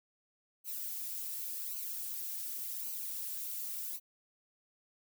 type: noise with flanger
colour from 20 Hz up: violet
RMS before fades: -40 dBFS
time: 0.64-4 s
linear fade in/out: 50 ms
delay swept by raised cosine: 0.56 to 3.56 ms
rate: 0.89 Hz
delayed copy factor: -0.7
effects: none